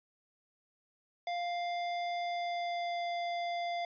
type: tone with pitch glide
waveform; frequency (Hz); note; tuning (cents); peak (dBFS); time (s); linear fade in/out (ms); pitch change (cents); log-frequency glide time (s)
square; 698.5 to 693.7; F5 to F5; 0 to -12; -34; 1.27-3.85; 2; -12; 2.21-3.05
effects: resampled to 11025 Hz